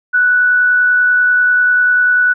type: tone with amplitude modulation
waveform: sine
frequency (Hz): 1480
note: F#6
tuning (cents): 0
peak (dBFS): -7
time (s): 0.13-2.34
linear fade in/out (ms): 20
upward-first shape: sine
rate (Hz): 70.2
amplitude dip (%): 25
effects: none